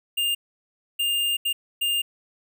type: tone bursts at uneven times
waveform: square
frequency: 2808 Hz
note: F7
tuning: 9 cents sharp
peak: -22 dBFS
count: 4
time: 0.17-0.35 / 0.99-1.37 / 1.45-1.53 / 1.81-2.02 s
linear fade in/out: 10 ms
effects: 10-bit